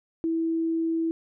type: tone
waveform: sine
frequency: 327.6 Hz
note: E4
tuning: 11 cents flat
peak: -23 dBFS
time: 0.24-1.11 s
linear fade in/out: 0 ms
effects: none